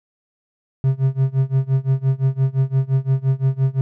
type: tone with tremolo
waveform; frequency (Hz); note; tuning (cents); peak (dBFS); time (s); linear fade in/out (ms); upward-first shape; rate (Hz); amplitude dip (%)
triangle; 133.5; C3; +35; -10; 0.84-3.81; 0; sine; 5.8; 95
effects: none